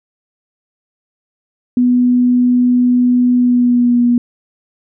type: tone with pitch glide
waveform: sine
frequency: 247 to 241.2 Hz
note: B3 to B3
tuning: 0 to -41 cents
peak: -8 dBFS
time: 1.77-4.18 s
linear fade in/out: 2 ms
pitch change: -41 cents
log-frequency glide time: 3.36-4.01 s
effects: none